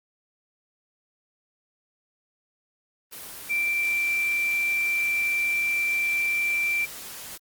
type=tone in noise; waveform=sine; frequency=2349 Hz; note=D7; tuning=in tune; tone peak=-22 dBFS; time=3.49-6.86 s; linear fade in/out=20 ms; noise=white; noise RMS=-39 dBFS; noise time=3.11-7.38 s; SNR=+14 dB; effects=Opus 24 kbps